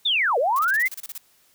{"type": "linear two-way sweep", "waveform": "sine", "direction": "down then up", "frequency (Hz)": [3729, 452.1, 2127], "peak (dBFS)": -18, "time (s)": [0.05, 0.88], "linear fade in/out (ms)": 10, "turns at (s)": 0.38}
{"type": "noise bursts", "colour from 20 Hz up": "blue", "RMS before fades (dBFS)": -34, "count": 11, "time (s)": [0.56, 1.179], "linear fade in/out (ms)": 2, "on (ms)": 29, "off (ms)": 30}
{"effects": ["white hiss -60 dBFS RMS until 1.54 s"]}